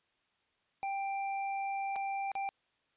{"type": "tone with dropouts", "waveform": "square", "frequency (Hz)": 787, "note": "G5", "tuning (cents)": 7, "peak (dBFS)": -34, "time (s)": [0.83, 2.49], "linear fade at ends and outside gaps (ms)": 0, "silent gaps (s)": [[1.958, 1.962], [2.317, 2.353]], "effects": ["white hiss -75 dBFS RMS until 2.96 s", "resampled to 8000 Hz"]}